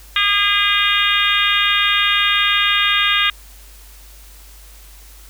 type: harmonic tone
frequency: 407.1 Hz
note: G#4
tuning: 35 cents flat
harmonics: 3 / 4 / 5 / 6 / 7 / 8 / 9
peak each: -21 / -21 / -21 / -21 / -21 / -21 / -21 dBFS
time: 0.16-3.3 s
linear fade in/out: 2 ms
effects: added 50 Hz sine -40 dBFS peak until 5.29 s + white hiss -45 dBFS RMS until 5.29 s